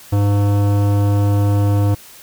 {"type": "tone with hard clipping", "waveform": "sine", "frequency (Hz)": 101.5, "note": "G#2", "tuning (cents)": -39, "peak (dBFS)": -14, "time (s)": [0.12, 1.95], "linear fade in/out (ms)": 10, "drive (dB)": 16, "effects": ["white hiss -41 dBFS RMS until 2.22 s"]}